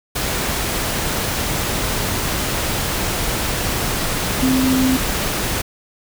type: tone in noise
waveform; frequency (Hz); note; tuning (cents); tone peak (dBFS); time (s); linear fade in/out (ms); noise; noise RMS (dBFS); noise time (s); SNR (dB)
sine; 260; C4; -11; -14; 4.42-4.97; 10; pink; -21; 0.15-5.62; +4
effects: none